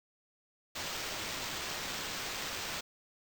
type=noise with sample-and-hold; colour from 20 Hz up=blue; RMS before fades=-39 dBFS; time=0.75-2.81 s; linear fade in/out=10 ms; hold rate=11025 Hz; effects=none